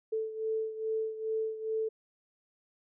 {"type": "beating tone pair", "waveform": "sine", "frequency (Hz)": [440, 442.4], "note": ["A4", "A4"], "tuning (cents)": [0, 9], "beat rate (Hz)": 2.4, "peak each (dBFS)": [-32, -37], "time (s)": [0.12, 1.89], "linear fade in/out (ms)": 10, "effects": []}